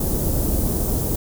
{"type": "band-stop noise", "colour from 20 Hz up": "pink", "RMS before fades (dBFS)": -21, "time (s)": [0, 1.16], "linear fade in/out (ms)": 5, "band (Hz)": [430, 12000], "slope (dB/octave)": 12, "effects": []}